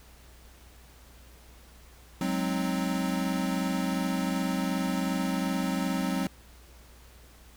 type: chord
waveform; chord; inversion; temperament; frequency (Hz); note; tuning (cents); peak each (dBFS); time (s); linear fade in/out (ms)
square; Ab dominant seventh; third; equal; 185 / 207.7 / 261.6 / 311.1; Gb3 / Ab3 / C4 / Eb4; 0 / 0 / 0 / 0; -31 / -36 / -32 / -37; 2.21-6.27; 2
effects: added 60 Hz sine -52 dBFS peak until 7.56 s + pink hiss -56 dBFS RMS until 7.56 s